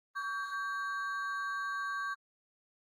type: ring-modulated tone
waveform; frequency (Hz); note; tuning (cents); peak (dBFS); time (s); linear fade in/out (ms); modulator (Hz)
triangle; 1355; E6; +47; -29; 0.15-2.15; 20; 223
effects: Opus 24 kbps